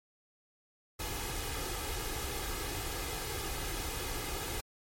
pink noise with comb filter, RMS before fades -37 dBFS, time 0.99-4.61 s, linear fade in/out 10 ms, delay 2.4 ms, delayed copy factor +0.6, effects MP3 64 kbps

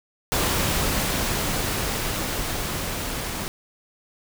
pink noise with level ramp, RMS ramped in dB -22 to -30 dBFS, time 0.32-3.48 s, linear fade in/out 0 ms, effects none

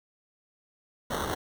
white noise with sample-and-hold, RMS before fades -31 dBFS, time 1.1-1.35 s, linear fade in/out 10 ms, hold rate 2450 Hz, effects none

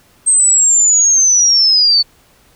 sine linear sweep, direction down, 8372 to 4435 Hz, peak -7 dBFS, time 0.26-2.03 s, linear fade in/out 20 ms, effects pink hiss -50 dBFS RMS until 2.55 s

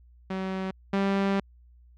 sawtooth tone pair in turn, 189.5 / 196.57 Hz, F#3 / G3, +42 / +5 cents, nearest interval minor second, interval 63 cents, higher second, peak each -25 / -19 dBFS, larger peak second, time 0.3-0.71 / 0.93-1.4 s, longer second, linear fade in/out 5 ms, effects added 60 Hz sine -52 dBFS peak until 1.97 s + low-pass 3000 Hz 12 dB/octave

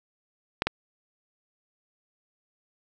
clicks, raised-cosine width 0.3 ms, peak -8 / -8 dBFS, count 2, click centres 0.621 / 0.67 s, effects none

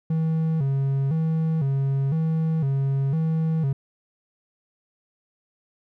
triangle tone with vibrato, 148.2 Hz, D3, 16 cents sharp, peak -18 dBFS, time 0.1-3.73 s, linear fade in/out 5 ms, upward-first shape square, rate 0.99 Hz, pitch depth 140 cents each way, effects none

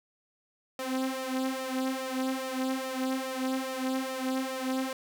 sawtooth tone with flanger, 261.5 Hz, C4, 1 cent flat, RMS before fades -32 dBFS, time 0.79-4.93 s, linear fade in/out 2 ms, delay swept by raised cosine 1.6 to 4.1 ms, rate 2.4 Hz, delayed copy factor +0.75, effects none

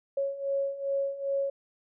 sine beating tone pair, 551 / 553.5 Hz, C#5 / C#5, -11 / -3 cents, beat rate 2.5 Hz, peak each -33 / -29 dBFS, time 0.17-1.5 s, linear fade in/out 5 ms, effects none

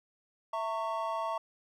triangle chord, A# diminished, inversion second, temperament equal with one note detuned, 659.3 / 911 / 1108.7 Hz, E5 / A#5 / C#6, 0 / -40 / 0 cents, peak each -34 dBFS, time 0.53-1.38 s, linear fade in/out 5 ms, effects none

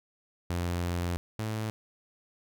sawtooth tone pair in turn, 87.31 / 109.12 Hz, F2 / A2, 0 / -14 cents, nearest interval major third, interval 386 cents, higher second, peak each -25 / -27 dBFS, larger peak first, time 0.5-1.17 / 1.39-1.7 s, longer first, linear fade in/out 0 ms, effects none

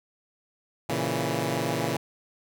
10% pulse chord, A# diminished, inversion none, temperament equal, 116.54 / 138.59 / 164.81 Hz, A#2 / C#3 / E3, 0 / 0 / 0 cents, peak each -22 dBFS, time 0.89-1.97 s, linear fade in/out 5 ms, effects none

